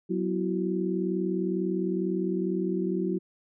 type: harmonic tone with a mistuned harmonic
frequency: 62.2 Hz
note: B1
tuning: 13 cents sharp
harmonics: 3 / 4 / 5 / 6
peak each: -29 / -39 / -30 / -31 dBFS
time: 0.09-3.19 s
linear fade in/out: 20 ms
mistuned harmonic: 5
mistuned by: +120 cents
effects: none